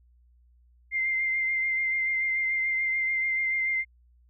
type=tone with vibrato; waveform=sine; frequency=2093 Hz; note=C7; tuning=in tune; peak=-24 dBFS; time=0.91-3.85 s; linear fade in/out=50 ms; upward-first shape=triangle; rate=6.9 Hz; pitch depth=23 cents each way; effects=added 60 Hz sine -57 dBFS peak until 4.29 s